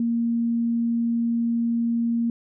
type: tone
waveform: sine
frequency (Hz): 233.1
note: A#3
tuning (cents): 0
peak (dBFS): -20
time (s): 0-2.3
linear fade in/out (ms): 2
effects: none